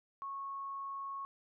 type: tone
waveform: sine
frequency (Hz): 1100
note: C#6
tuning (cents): -14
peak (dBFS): -39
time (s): 0.22-1.25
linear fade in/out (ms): 0
effects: none